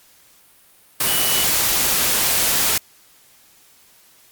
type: tone in noise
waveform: sine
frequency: 2958 Hz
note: F#7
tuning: 1 cent flat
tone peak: -24 dBFS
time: 1.07-1.44 s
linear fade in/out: 5 ms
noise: white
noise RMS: -18 dBFS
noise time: 1-2.78 s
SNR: -9 dB
effects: white hiss -52 dBFS RMS until 4.31 s + Opus 48 kbps